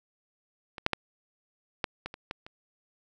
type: clicks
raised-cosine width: 0.3 ms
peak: -23 / -7 / -10 / -11 / -19 / -25 / -18 / -28 dBFS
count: 8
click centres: 0.782 / 0.864 / 0.933 / 1.842 / 2.06 / 2.141 / 2.311 / 2.465 s
effects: none